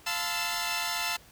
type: chord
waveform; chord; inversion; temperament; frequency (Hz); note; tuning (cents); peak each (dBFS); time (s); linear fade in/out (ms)
10% pulse; F major seventh; none; equal with one note detuned; 698.5 / 880 / 1020.8 / 1318.5; F5 / A5 / C6 / E6; 0 / 0 / -43 / 0; -27 / -25 / -27 / -27; 0.06-1.17; 10
effects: pink hiss -55 dBFS RMS until 1.31 s